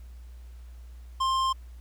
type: tone with hard clipping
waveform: sine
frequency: 1055 Hz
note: C6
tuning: 14 cents sharp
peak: -25 dBFS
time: 1.2-1.53 s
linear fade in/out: 10 ms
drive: 12 dB
effects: added 60 Hz sine -42 dBFS peak until 1.8 s + pink hiss -63 dBFS RMS until 1.8 s